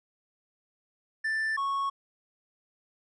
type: tone pair in turn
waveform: triangle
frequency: 1769 / 1104.5 Hz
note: A6 / C#6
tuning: +9 / -7 cents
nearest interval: minor sixth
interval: 816 cents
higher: first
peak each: -25 dBFS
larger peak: neither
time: 1.24-1.57 / 1.57-1.9 s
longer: neither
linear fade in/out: 10 ms
effects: resampled to 24000 Hz